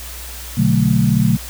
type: chord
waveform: sine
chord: B minor seventh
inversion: none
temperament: equal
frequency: 123.47 / 146.83 / 185 / 220 Hz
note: B2 / D3 / F#3 / A3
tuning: 0 / 0 / 0 / 0 cents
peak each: -17 dBFS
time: 0.57-1.37 s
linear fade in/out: 10 ms
effects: added 60 Hz sine -32 dBFS peak until 1.49 s + white hiss -33 dBFS RMS until 1.49 s